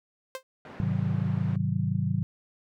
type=tone with exponential decay; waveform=sawtooth; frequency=523.3 Hz; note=C5; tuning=in tune; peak=-26 dBFS; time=0.35-0.43 s; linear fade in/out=1 ms; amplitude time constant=17 ms
type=band-pass noise; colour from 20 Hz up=pink; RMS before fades=-46 dBFS; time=0.65-1.56 s; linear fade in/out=2 ms; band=170 to 1800 Hz; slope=12 dB/octave
type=chord; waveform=sine; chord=Ab dominant seventh; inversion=none; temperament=just; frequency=103.83 / 129.78 / 155.74 / 186.89 Hz; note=Ab2 / C3 / Eb3 / Gb3; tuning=0 / -14 / +2 / +18 cents; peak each=-30 dBFS; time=0.8-2.23 s; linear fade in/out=0 ms
effects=none